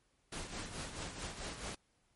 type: noise with tremolo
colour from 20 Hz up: pink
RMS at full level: -41 dBFS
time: 0.32-1.75 s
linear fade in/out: 5 ms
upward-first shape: triangle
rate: 4.6 Hz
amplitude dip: 65%
effects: pink hiss -75 dBFS RMS until 2.15 s + MP3 48 kbps